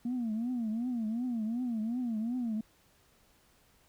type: tone with vibrato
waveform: sine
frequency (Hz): 233.1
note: A#3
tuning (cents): 0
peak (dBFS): -29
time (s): 0.05-2.61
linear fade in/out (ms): 5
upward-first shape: triangle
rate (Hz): 2.7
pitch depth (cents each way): 170
effects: tanh soft clip ceiling -28 dBFS + pink hiss -66 dBFS RMS until 3.88 s